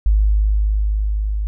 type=tone with level ramp; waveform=sine; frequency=51.91 Hz; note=G#1; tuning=in tune; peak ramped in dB=-10 to -18 dBFS; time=0.06-1.47 s; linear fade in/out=0 ms; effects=none